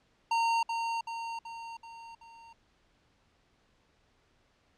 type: tone with echo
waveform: square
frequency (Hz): 919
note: A#5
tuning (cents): -25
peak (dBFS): -26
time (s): 0.31-0.63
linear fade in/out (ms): 5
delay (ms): 380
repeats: 5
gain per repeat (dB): -5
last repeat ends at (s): 2.53
effects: pink hiss -69 dBFS RMS until 4.77 s + low-pass 5000 Hz 12 dB/octave